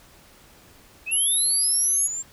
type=linear sweep; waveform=sine; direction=up; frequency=2489 to 7459 Hz; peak=-27 dBFS; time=1.06-2.23 s; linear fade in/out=20 ms
type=tone; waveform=sine; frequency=11175 Hz; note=F9; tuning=in tune; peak=-19 dBFS; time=1.11-2.08 s; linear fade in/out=20 ms
effects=pink hiss -52 dBFS RMS until 2.32 s